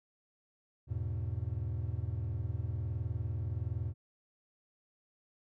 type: chord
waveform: triangle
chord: E major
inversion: none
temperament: equal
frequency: 82.41 / 103.83 / 123.47 Hz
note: E2 / G#2 / B2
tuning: 0 / 0 / 0 cents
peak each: -36 / -35 / -37 dBFS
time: 0.87-3.94 s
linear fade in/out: 50 ms
effects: none